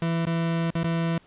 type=tone with dropouts; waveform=40% pulse; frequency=166.3 Hz; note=E3; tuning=16 cents sharp; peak=-22 dBFS; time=0.02-1.18 s; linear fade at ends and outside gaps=2 ms; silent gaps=0.254-0.268 / 0.705-0.752 / 0.833-0.843 s; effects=pink hiss -57 dBFS RMS until 1.26 s + resampled to 8000 Hz